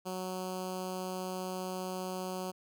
10% pulse tone with notch filter, 185 Hz, F#3, in tune, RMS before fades -38 dBFS, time 0.05-2.52 s, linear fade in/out 20 ms, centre 2000 Hz, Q 0.88, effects none

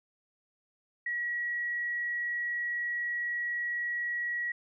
sine tone, 1918 Hz, A#6, 49 cents sharp, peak -30 dBFS, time 1.06-4.52 s, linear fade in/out 5 ms, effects none

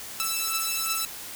5% pulse beating tone pair, 1318.5 / 1321.3 Hz, E6 / E6, 0 / +4 cents, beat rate 2.8 Hz, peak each -16 / -18 dBFS, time 0.2-1.05 s, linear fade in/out 0 ms, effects white hiss -39 dBFS RMS until 1.35 s

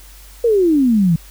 sine exponential sweep, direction down, 486.6 to 157.9 Hz, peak -10 dBFS, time 0.44-1.16 s, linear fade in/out 5 ms, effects added 48 Hz sine -39 dBFS peak until 1.3 s + white hiss -44 dBFS RMS until 1.3 s

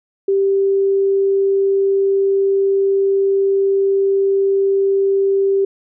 sine tone, 392 Hz, G4, in tune, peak -12 dBFS, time 0.28-5.65 s, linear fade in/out 5 ms, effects none

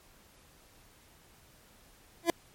25% pulse tone with exponential growth, 338.5 Hz, E4, 46 cents sharp, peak -15 dBFS, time 2.23-2.3 s, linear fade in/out 1 ms, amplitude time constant 15 ms, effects pink hiss -60 dBFS RMS until 2.54 s + MP3 64 kbps

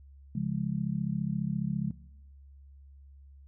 sine chord, Db major, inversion none, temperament just, 138.59 / 173.24 / 207.9 Hz, Db3 / F3 / Ab3, 0 / -14 / +2 cents, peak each -33 dBFS, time 0.35-1.91 s, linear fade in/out 5 ms, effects noise-tail reverb RT60 0.9 s tail -20 dB re dry + added 69 Hz sine -50 dBFS peak until 3.47 s

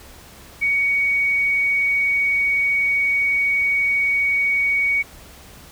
sine tone, 2242 Hz, C#7, 19 cents sharp, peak -16 dBFS, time 0.61-5.03 s, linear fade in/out 20 ms, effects added 66 Hz sine -49 dBFS peak until 5.71 s + pink hiss -44 dBFS RMS until 5.71 s

